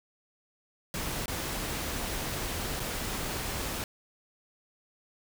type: noise with dropouts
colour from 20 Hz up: pink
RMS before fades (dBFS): -34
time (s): 0.94-3.84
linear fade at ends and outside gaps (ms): 1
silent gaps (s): 1.258-1.28 / 2.797-2.801
effects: none